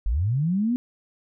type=linear sweep; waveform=sine; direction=up; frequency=42.15 to 252.6 Hz; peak=-20 dBFS; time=0.06-0.76 s; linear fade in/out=0 ms; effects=none